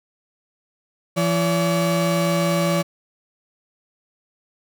35% pulse tone pair together, 169.5 / 570.8 Hz, E3 / D5, +49 / -49 cents, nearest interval octave + major sixth, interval 2102 cents, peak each -18 / -20 dBFS, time 1.16-2.83 s, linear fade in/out 20 ms, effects none

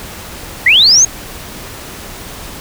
sine linear sweep, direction up, 1864.7 to 6645 Hz, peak -4 dBFS, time 0.66-1.05 s, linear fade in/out 5 ms, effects pink hiss -29 dBFS RMS until 2.6 s

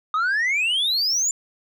sine exponential sweep, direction up, 1222 to 7230 Hz, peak -16 dBFS, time 0.14-1.31 s, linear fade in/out 2 ms, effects tanh soft clip ceiling -18 dBFS

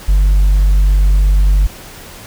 sine tone, 48.52 Hz, G1, 17 cents flat, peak -4 dBFS, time 0.08-1.67 s, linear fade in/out 10 ms, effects tanh soft clip ceiling -6 dBFS + pink hiss -34 dBFS RMS until 2.26 s

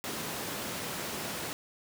pink high-pass noise, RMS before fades -37 dBFS, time 0.04-1.53 s, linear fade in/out 0 ms, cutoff 150 Hz, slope 12 dB/octave, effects none

